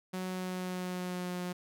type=tone with pitch glide; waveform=sawtooth; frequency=185 to 179.22 Hz; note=F#3 to F3; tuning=0 to +45 cents; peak=-31 dBFS; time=0.13-1.53 s; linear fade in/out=10 ms; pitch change=-55 cents; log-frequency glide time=0.26-1.37 s; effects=none